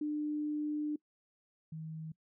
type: tone pair in turn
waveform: sine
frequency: 299.5 / 158.65 Hz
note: D4 / D#3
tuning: +34 / +34 cents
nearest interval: major seventh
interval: 1100 cents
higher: first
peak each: -32 / -40 dBFS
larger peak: first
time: 0.01-0.96 / 1.72-2.12 s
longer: first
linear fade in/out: 5 ms
effects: noise-tail reverb RT60 0.1 s tail -23 dB re dry